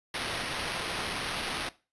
blue noise with sample-and-hold, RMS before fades -34 dBFS, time 0.14-1.69 s, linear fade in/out 2 ms, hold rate 7350 Hz, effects noise-tail reverb RT60 0.3 s tail -18 dB re dry + resampled to 24000 Hz

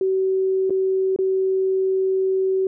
sine tone with dropouts, 380.1 Hz, F#4, 47 cents sharp, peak -17 dBFS, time 0.01-2.67 s, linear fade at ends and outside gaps 2 ms, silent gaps 0.697-0.705 / 1.162-1.188 s, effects none

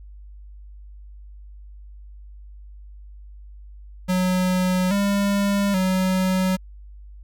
square tone with pitch steps, 183.6 / 200.6 / 186.4 Hz, F#3 / G3 / F#3, -13 / +40 / +13 cents, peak -19 dBFS, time 4.08-6.57 s, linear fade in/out 20 ms, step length 830 ms, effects added 50 Hz sine -39 dBFS peak until 7.23 s

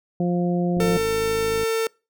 harmonic tone, 175.9 Hz, F3, 13 cents sharp, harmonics 1 / 2 / 3 / 4, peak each -20 / -26 / -30 / -32 dBFS, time 0.2-0.97 s, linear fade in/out 2 ms
click train, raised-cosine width 3 ms, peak -21 dBFS, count 47, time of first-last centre 0.77-1.633 s, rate 53.3 Hz
45% pulse tone, 450 Hz, A4, 39 cents sharp, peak -20 dBFS, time 0.8-1.87 s, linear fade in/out 2 ms
effects noise-tail reverb RT60 0.3 s tail -25 dB re dry

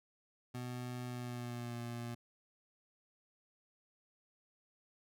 25% pulse tone with pitch glide, 124 to 118.95 Hz, B2 to A#2, +7 to +35 cents, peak -37 dBFS, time 0.54-2.15 s, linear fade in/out 10 ms, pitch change -72 cents, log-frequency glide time 1.06-1.79 s, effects none

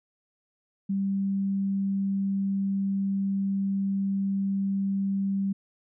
sine tone, 196 Hz, G3, in tune, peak -24 dBFS, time 0.89-5.53 s, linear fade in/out 10 ms, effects none

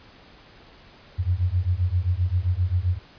sine beating tone pair, 86.1 / 93.7 Hz, F2 / F#2, -24 / +22 cents, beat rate 7.6 Hz, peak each -23 dBFS, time 1.18-2.99 s, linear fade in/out 20 ms, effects pink hiss -50 dBFS RMS until 3.18 s + resampled to 11025 Hz

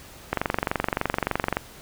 click train, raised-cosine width 0.5 ms, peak -7 dBFS, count 30, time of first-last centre 0.33-1.569 s, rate 23.4 Hz, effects pink hiss -46 dBFS RMS until 1.81 s

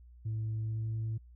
sine tone with pitch glide, 110 to 111.28 Hz, A2 to A2, 0 to +20 cents, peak -30 dBFS, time 0.25-1.18 s, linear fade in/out 10 ms, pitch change +20 cents, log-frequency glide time 0.6-0.89 s, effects tanh soft clip ceiling -30 dBFS + added 60 Hz sine -52 dBFS peak until 1.35 s

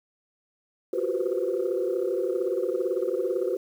sine tone cluster, 353.4 / 371.5 / 389.1 / 484.1 / 517 Hz, F4 / F#4 / G4 / B4 / C5, +21 / +7 / -13 / -35 / -21 cents, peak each -30 dBFS, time 0.93-3.57 s, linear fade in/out 5 ms, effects tanh soft clip ceiling -16 dBFS + 9-bit

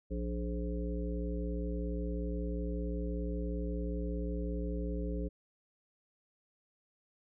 harmonic tone with a mistuned harmonic, 58.5 Hz, A#1, 7 cents sharp, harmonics 1 / 3 / 5 / 7 / 9, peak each -35 / -40 / -42 / -43 / -45 dBFS, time 0.1-5.29 s, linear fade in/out 20 ms, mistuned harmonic 7, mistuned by +49 cents, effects none

